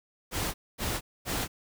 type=noise bursts; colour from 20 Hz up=pink; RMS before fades=-31 dBFS; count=3; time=0.31-1.48 s; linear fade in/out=50 ms; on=230 ms; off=240 ms; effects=none